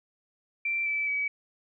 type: tone with pitch steps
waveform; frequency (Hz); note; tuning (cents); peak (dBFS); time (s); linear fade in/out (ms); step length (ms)
sine; 2349 / 2314 / 2279; D7 / D7 / C#7; 0 / -26 / +47; -26; 0.65-1.28; 5; 210
effects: none